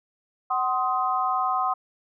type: chord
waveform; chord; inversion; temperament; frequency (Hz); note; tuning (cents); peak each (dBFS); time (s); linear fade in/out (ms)
sine; C diminished; second; just; 753.5 / 1046.5 / 1255.8; Gb5 / C6 / Eb6; +31 / 0 / +16; -26; 0.5-1.74; 10
effects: none